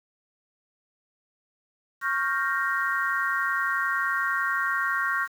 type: chord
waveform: sine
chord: G half-diminished seventh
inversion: second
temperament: equal with one note detuned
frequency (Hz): 1102.3 / 1396.9 / 1568 / 1864.7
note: Db6 / F6 / G6 / Bb6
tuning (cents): -10 / 0 / 0 / 0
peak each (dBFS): -29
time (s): 2.01-5.28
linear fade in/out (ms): 50
effects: 8-bit

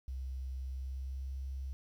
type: tone with pitch glide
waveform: sine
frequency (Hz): 65.2 to 66.53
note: C2 to C2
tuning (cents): -5 to +29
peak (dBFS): -37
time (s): 0.08-1.73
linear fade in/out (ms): 0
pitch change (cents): +34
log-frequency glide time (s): 0.63-1.35
effects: 11-bit

